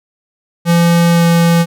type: tone with pitch glide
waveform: square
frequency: 170.4 to 169.13 Hz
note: F3 to E3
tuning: -42 to +45 cents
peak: -8 dBFS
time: 0.65-1.66 s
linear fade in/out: 50 ms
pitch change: -13 cents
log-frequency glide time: 1.12-1.25 s
effects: none